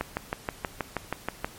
click train, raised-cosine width 0.5 ms, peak -12 dBFS, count 10, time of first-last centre 0.01-1.445 s, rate 6.27 Hz, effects pink hiss -48 dBFS RMS until 1.58 s + MP3 64 kbps

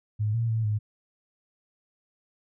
sine tone with pitch steps, 106.3 / 115.6 / 112.1 / 106 Hz, G#2 / A#2 / A2 / G#2, +41 / -14 / +33 / +36 cents, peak -23 dBFS, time 0.19-0.79 s, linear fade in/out 20 ms, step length 150 ms, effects none

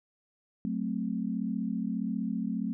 sine chord, F# diminished, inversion none, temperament equal, 185 / 220 / 261.6 Hz, F#3 / A3 / C4, 0 / 0 / 0 cents, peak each -34 / -32 / -35 dBFS, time 0.65-2.73 s, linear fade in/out 0 ms, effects none

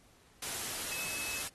sine tone in noise, 2591 Hz, E7, 30 cents flat, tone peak -42 dBFS, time 0.91-1.42 s, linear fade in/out 5 ms, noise white, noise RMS -38 dBFS, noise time 0.42-1.48 s, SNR -7 dB, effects pink hiss -64 dBFS RMS until 1.54 s + AAC 32 kbps

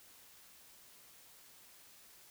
silence, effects white hiss -60 dBFS RMS until 2.3 s

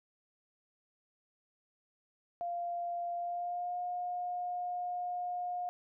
sine tone with pitch glide, 695 to 714.5 Hz, F5 to F5, -9 to +39 cents, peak -34 dBFS, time 2.41-5.69 s, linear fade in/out 0 ms, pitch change +48 cents, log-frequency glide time 3.16-3.79 s, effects none

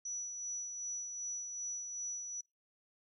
sine tone with tremolo, 5900 Hz, F#8, 6 cents flat, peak -37 dBFS, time 0.05-2.41 s, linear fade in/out 5 ms, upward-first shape sine, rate 2.6 Hz, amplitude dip 40%, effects noise-tail reverb RT60 0.2 s tail -21 dB re dry

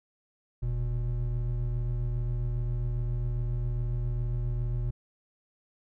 triangle tone pair together, 42.46 / 120 Hz, F1 / B2, -48 / -49 cents, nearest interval octave + tritone, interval 1799 cents, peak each -28 dBFS, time 0.62-4.91 s, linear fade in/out 10 ms, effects none

